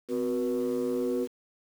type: tone cluster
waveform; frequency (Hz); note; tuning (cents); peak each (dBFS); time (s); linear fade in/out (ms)
sine; 255.7 / 369.6 / 482.1; C4 / F#4 / B4; -40 / -2 / -42; -29; 0.08-1.28; 50
effects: tanh soft clip ceiling -22 dBFS + 8-bit